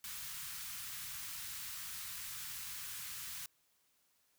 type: band-stop noise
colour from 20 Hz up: white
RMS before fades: -45 dBFS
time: 0.04-3.46 s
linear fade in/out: 2 ms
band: 170 to 1100 Hz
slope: 24 dB/octave
effects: white hiss -75 dBFS RMS until 4.38 s